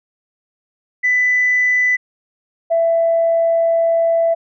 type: tone pair in turn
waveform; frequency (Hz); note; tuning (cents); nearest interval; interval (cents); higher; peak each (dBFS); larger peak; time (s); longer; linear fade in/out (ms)
sine; 1994 / 665.4; B6 / E5; +16 / +16; octave + perfect fifth; 1900; first; -11; neither; 1.03-1.97 / 2.7-4.35; second; 20
effects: tanh soft clip ceiling -7 dBFS